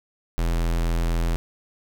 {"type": "tone", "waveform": "square", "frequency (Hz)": 42, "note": "E1", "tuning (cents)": 33, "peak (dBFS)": -21, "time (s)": [0.38, 1.36], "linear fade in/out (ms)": 0, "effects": []}